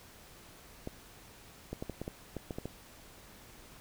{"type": "clicks", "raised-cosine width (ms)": 2, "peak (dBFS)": -24, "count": 10, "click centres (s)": [0.874, 1.73, 1.825, 1.897, 2.016, 2.079, 2.367, 2.508, 2.585, 2.656], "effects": ["pink hiss -55 dBFS RMS until 3.8 s"]}